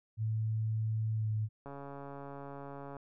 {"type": "tone with pitch glide", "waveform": "sine", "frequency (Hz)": [110, 108.11], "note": ["A2", "A2"], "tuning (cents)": [0, -30], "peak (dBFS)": -30, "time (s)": [0.17, 1.49], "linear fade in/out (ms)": 50, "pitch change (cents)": -30, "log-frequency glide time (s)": [1.15, 1.29]}
{"type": "click train", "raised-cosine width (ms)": 1, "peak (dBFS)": -32, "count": 184, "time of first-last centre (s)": [1.66, 2.967], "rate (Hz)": 140}
{"effects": []}